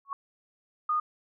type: tone with exponential growth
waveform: sine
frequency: 1108.7 Hz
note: C#6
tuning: in tune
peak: -26 dBFS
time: 0.05-0.13 s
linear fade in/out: 1 ms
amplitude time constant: 16 ms
type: tone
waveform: sine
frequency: 1228 Hz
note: D#6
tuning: 23 cents flat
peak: -24 dBFS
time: 0.89-1 s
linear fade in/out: 5 ms
effects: none